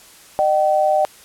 sine tone pair together, 608 / 766.9 Hz, D#5 / G5, -40 / -38 cents, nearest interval major third, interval 402 cents, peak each -16 dBFS, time 0.39-1.05 s, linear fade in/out 0 ms, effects white hiss -45 dBFS RMS until 1.24 s + low-pass 12000 Hz 12 dB/octave

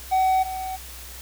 triangle tone pair in turn, 754 / 754 Hz, F#5 / F#5, +32 / +32 cents, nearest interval unison, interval 0 cents, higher neither, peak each -15 / -26 dBFS, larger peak first, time 0.11-0.44 / 0.44-0.77 s, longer neither, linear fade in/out 20 ms, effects added 62 Hz sine -41 dBFS peak until 1.21 s + white hiss -41 dBFS RMS until 1.21 s

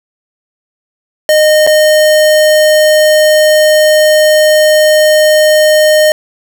square tone with dropouts, 614 Hz, D#5, 23 cents flat, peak -5 dBFS, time 1.29-6.12 s, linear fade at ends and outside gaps 1 ms, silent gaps 1.666-1.673 s, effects none

